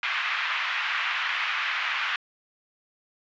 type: band-pass noise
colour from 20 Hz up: white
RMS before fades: -28 dBFS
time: 0.03-2.16 s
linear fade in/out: 2 ms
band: 1100 to 2700 Hz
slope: 24 dB/octave
effects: resampled to 16000 Hz